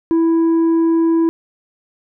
sine tone with tanh clipping, 329.6 Hz, E4, in tune, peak -12 dBFS, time 0.11-1.29 s, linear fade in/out 0 ms, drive 4 dB, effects none

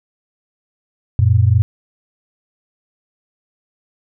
sine tone pair together, 92.3 / 116.29 Hz, F#2 / A#2, -4 / -4 cents, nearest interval major third, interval 400 cents, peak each -12 dBFS, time 1.19-1.62 s, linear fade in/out 0 ms, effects none

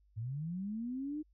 sine linear sweep, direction up, 103.83 to 311.1 Hz, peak -36 dBFS, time 0.16-1.23 s, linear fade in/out 20 ms, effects added 50 Hz sine -65 dBFS peak until 1.33 s

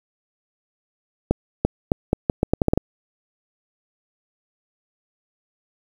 accelerating click train, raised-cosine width 2 ms, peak -3 dBFS, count 11, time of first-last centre 1.31-2.776 s, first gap 340 ms, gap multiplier 0.79, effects 7-bit

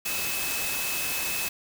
sine tone in noise, 2589 Hz, E7, 32 cents flat, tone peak -33 dBFS, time 0.05-1.49 s, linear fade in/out 10 ms, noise white, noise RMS -30 dBFS, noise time 0.05-1.49 s, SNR -6 dB, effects none

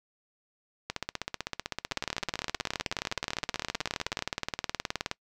two click trains, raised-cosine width 0.2 ms, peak -14 / -12 dBFS, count 53 / 62, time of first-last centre 0.9-4.191 / 1.92-5.114 s, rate 15.8 / 19.1 Hz, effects noise-tail reverb RT60 0.1 s tail -24 dB re dry

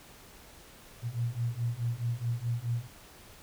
sine beating tone pair, 116.2 / 120.9 Hz, A#2 / B2, -5 / -36 cents, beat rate 4.7 Hz, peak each -33 / -32 dBFS, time 1.02-2.88 s, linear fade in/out 50 ms, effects pink hiss -53 dBFS RMS until 3.42 s

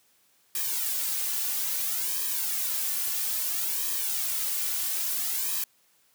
blue noise with flanger, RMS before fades -29 dBFS, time 0.55-5.64 s, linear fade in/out 2 ms, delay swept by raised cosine 1.4 to 3.2 ms, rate 0.6 Hz, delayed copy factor -0.95, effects white hiss -65 dBFS RMS until 6.14 s + high-pass 100 Hz 12 dB/octave

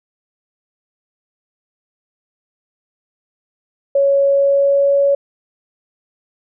sine tone with pitch glide, 556 to 560.5 Hz, C#5 to C#5, +5 to +19 cents, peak -10 dBFS, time 3.95-5.15 s, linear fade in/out 5 ms, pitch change +14 cents, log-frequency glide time 4.27-4.95 s, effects none

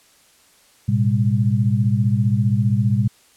sine tone cluster, 110 / 125.1 / 200.8 Hz, A2 / B2 / G3, 0 / +23 / +42 cents, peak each -18 / -19 / -21 dBFS, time 0.88-3.08 s, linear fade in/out 10 ms, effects white hiss -54 dBFS RMS until 3.36 s + low-pass 11000 Hz 12 dB/octave

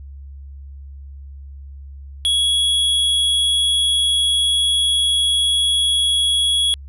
square tone, 3343 Hz, G#7, 11 cents sharp, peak -15 dBFS, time 2.25-6.74 s, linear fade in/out 0 ms, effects added 69 Hz sine -33 dBFS peak until 6.88 s + resampled to 24000 Hz

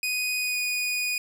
sawtooth tone with pitch glide, 2489 to 2470 Hz, D#7 to D#7, 0 to -13 cents, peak -22 dBFS, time 0.03-1.18 s, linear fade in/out 2 ms, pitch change -13 cents, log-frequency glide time 0.39-0.56 s, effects none

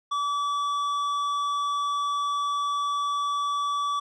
triangle tone with tanh clipping, 1150 Hz, D6, 37 cents flat, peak -26 dBFS, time 0.11-4 s, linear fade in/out 10 ms, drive 14 dB, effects none

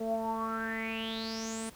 sawtooth tone with low-pass filter sweep, 223.7 Hz, A3, 29 cents sharp, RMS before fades -35 dBFS, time 0-1.7 s, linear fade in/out 10 ms, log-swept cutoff 550 to 9300 Hz, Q 9.5, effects pink hiss -55 dBFS RMS until 1.75 s

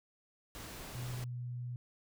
pink noise, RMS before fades -47 dBFS, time 0.55-1.24 s, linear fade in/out 0 ms
sine tone with pitch glide, 123.47 to 122.48 Hz, B2 to B2, 0 to -14 cents, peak -38 dBFS, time 0.95-1.76 s, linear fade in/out 0 ms, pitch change -14 cents, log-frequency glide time 1.18-1.32 s
effects none

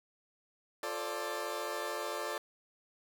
20% pulse chord, D minor seventh, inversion first, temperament equal with one note detuned, 349.2 / 440 / 533.9 / 587.3 Hz, F4 / A4 / C5 / D5, 0 / 0 / +35 / 0 cents, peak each -39 / -36 / -39 / -34 dBFS, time 0.83-2.38 s, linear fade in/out 2 ms, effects none

